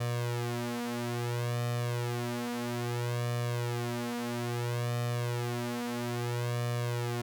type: tone with flanger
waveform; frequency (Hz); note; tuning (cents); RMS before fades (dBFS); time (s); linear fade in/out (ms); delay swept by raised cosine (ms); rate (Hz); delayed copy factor
sawtooth; 120; B2; -49; -33; 0-7.22; 10; 1.7 to 6.7; 0.3; +0.95
effects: none